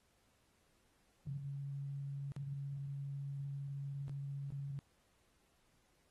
sine tone with dropouts, 139.6 Hz, C#3, 13 cents sharp, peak -40 dBFS, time 1.27-4.79 s, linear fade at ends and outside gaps 0 ms, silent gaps 2.32-2.364 / 4.081-4.095 / 4.504-4.522 s, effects pink hiss -75 dBFS RMS until 6.1 s + AAC 32 kbps

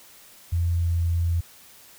sine tone with pitch glide, 85.4 to 84.81 Hz, F2 to E2, -38 to +50 cents, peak -20 dBFS, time 0.52-1.41 s, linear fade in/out 10 ms, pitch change -12 cents, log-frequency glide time 0.76-0.88 s, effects white hiss -50 dBFS RMS until 1.98 s

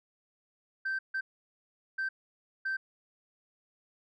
sine tone bursts at uneven times, 1557 Hz, G6, 12 cents flat, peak -28 dBFS, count 4, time 0.85-0.99 / 1.14-1.21 / 1.98-2.09 / 2.65-2.77 s, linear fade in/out 10 ms, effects tanh soft clip ceiling -28 dBFS

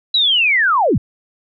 sine linear sweep, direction down, 3989 to 67.1 Hz, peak -11 dBFS, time 0.14-0.98 s, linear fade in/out 5 ms, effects none

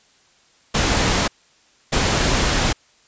pink noise bursts at uneven times, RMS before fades -18 dBFS, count 2, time 0.74-1.28 / 1.92-2.73 s, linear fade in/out 10 ms, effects white hiss -56 dBFS RMS until 3.07 s + resampled to 16000 Hz

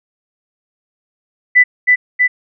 sine tone with echo, 1990 Hz, B6, 13 cents sharp, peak -4 dBFS, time 1.55-1.64 s, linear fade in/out 20 ms, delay 320 ms, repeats 2, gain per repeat -2 dB, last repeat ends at 2.28 s, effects none

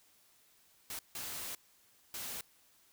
white noise bursts at uneven times, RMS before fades -42 dBFS, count 3, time 0.9-0.99 / 1.15-1.55 / 2.14-2.41 s, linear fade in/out 2 ms, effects white hiss -67 dBFS RMS until 2.92 s

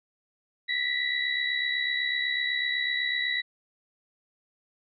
sine tone cluster, 1932 / 2000 / 3907 Hz, B6 / B6 / B7, -39 / +21 / -19 cents, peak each -30 dBFS, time 0.68-3.42 s, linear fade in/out 20 ms, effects none

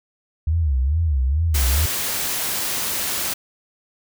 sine tone with vibrato, 73.2 Hz, D2, 5 cents flat, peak -16 dBFS, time 0.47-1.86 s, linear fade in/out 5 ms, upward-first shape sine, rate 2.3 Hz, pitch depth 240 cents each way
white noise, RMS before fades -24 dBFS, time 1.54-3.34 s, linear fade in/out 10 ms
effects none

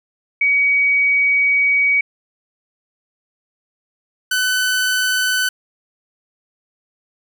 sine / sawtooth tone pair in turn, 2260 / 1505.6 Hz, C#7 / F#6, +33 / +30 cents, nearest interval perfect fifth, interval 703 cents, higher first, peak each -12 dBFS, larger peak neither, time 0.41-2.01 / 4.31-5.49 s, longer first, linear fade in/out 5 ms, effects none

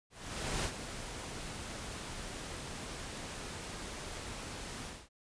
pink noise with ADSR envelope, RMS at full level -34 dBFS, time 0.1-5.09 s, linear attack 540 ms, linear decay 67 ms, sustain -9 dB, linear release 240 ms, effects resampled to 22050 Hz

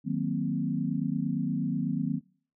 sine chord, C half-diminished seventh, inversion first, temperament equal, 155.56 / 185 / 233.1 / 261.6 Hz, Eb3 / Gb3 / Bb3 / C4, 0 / 0 / 0 / 0 cents, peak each -32 dBFS, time 0.04-2.21 s, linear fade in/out 50 ms, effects noise-tail reverb RT60 0.5 s tail -25 dB re dry

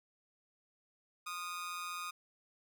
sawtooth tone with amplitude modulation, 1235 Hz, D#6, 13 cents flat, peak -33 dBFS, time 1.26-2.11 s, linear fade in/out 10 ms, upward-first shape sine, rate 175 Hz, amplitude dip 65%, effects none

